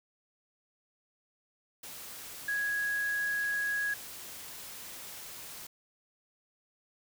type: tone in noise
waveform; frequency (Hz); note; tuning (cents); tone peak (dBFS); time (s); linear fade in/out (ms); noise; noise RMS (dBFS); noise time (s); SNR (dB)
sine; 1661.2; G#6; 0; -29; 2.48-3.94; 5; white; -45; 1.83-5.67; +13
effects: none